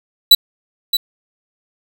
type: tone with echo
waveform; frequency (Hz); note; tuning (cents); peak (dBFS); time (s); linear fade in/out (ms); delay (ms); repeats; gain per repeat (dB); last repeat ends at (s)
45% pulse; 3951; B7; 0; -3; 0.31-0.35; 5; 620; 1; -10; 0.97
effects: none